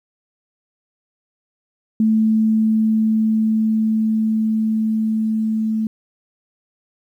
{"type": "tone with level ramp", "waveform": "sine", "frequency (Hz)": 219.4, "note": "A3", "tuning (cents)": -5, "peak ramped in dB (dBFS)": [-12, -17], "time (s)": [2, 5.87], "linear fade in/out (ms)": 2, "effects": ["9-bit"]}